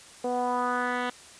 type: tone with low-pass filter sweep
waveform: 10% pulse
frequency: 246.9 Hz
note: B3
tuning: in tune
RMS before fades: -28 dBFS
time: 0.24-1.1 s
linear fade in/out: 5 ms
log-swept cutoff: 580 to 2700 Hz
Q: 2.7
effects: white hiss -49 dBFS RMS until 1.39 s + resampled to 22050 Hz